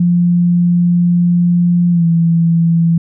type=tone with pitch glide; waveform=sine; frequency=174.61 to 167.01 Hz; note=F3 to E3; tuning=0 to +23 cents; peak=-8 dBFS; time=0-2.98 s; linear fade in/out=5 ms; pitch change=-77 cents; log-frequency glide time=1.91-2.05 s; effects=none